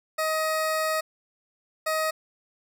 20% pulse tone pair in turn, 630 / 630 Hz, D#5 / D#5, +21 / +21 cents, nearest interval unison, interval 0 cents, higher neither, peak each -19 dBFS, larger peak neither, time 0.18-1.01 / 1.86-2.11 s, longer first, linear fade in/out 10 ms, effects none

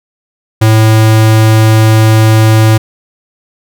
square tone, 110 Hz, A2, in tune, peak -4 dBFS, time 0.61-2.78 s, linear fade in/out 10 ms, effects none

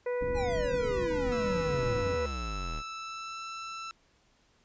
harmonic tone, 491.4 Hz, B4, 9 cents flat, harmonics 1 / 2 / 3 / 4 / 5, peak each -29 / -42 / -47 / -44 / -52 dBFS, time 0.06-2.26 s, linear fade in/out 5 ms
pink low-pass noise, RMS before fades -37 dBFS, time 0.21-2.16 s, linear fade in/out 5 ms, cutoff 330 Hz, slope 48 dB/octave
square exponential sweep, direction down, 857 to 35 Hz, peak -35 dBFS, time 0.34-2.83 s, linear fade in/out 50 ms
sawtooth tone with pitch glide, 1318.5 to 1330 Hz, E6 to E6, 0 to +15 cents, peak -34 dBFS, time 1.32-3.91 s, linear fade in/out 0 ms, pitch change +15 cents, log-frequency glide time 2.95-3.42 s
effects pink hiss -67 dBFS RMS until 4.64 s + resampled to 16000 Hz

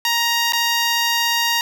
10% pulse tone with dropouts, 937 Hz, A#5, 9 cents sharp, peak -8 dBFS, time 0.05-1.61 s, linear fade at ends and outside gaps 1 ms, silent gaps 0.523-0.533 s, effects none

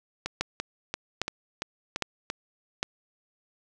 two click trains, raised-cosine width 0.2 ms, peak -9 / -13 dBFS, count 4 / 7, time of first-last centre 0.41-2.829 / 0.26-2.301 s, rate 1.24 / 2.94 Hz, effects none

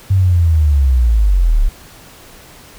sine linear sweep, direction down, 98 to 32.7 Hz, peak -8 dBFS, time 0.1-1.69 s, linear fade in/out 10 ms, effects pink hiss -40 dBFS RMS until 2.78 s

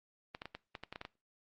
clicks, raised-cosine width 0.3 ms, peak -27 dBFS, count 10, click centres 0.349 / 0.419 / 0.456 / 0.55 / 0.752 / 0.836 / 0.926 / 0.959 / 1.014 / 1.051 s, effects noise-tail reverb RT60 0.3 s tail -21 dB re dry + Opus 32 kbps

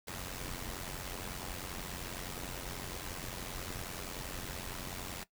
pink noise with amplitude modulation, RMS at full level -39 dBFS, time 0.07-5.24 s, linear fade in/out 10 ms, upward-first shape sine, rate 90.6 Hz, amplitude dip 70%, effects noise-tail reverb RT60 0.1 s tail -17 dB re dry

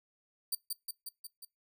10% pulse tone with echo, 4635 Hz, D8, 24 cents flat, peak -24 dBFS, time 0.52-0.55 s, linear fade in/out 5 ms, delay 180 ms, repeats 5, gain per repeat -3 dB, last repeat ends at 1.45 s, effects noise-tail reverb RT60 0.2 s tail -22 dB re dry

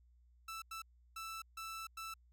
sawtooth tone bursts at uneven times, 1323 Hz, E6, 6 cents sharp, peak -40 dBFS, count 5, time 0.48-0.62 / 0.71-0.82 / 1.16-1.42 / 1.57-1.87 / 1.97-2.14 s, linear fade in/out 5 ms, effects added 60 Hz sine -64 dBFS peak until 2.32 s

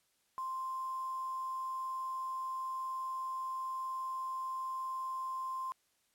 sine tone with quantisation, 1046.5 Hz, C6, in tune, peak -36 dBFS, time 0.38-5.72 s, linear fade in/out 0 ms, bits 9, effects white hiss -75 dBFS RMS until 6.14 s + low-pass 12000 Hz 12 dB/octave

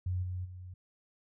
sine tone with level steps, 91 Hz, F#2, 28 cents flat, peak -30 / -34 / -43 dBFS, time 0.06-0.74 s, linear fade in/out 5 ms, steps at 0.22 / 0.44 s, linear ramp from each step 20 ms, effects none

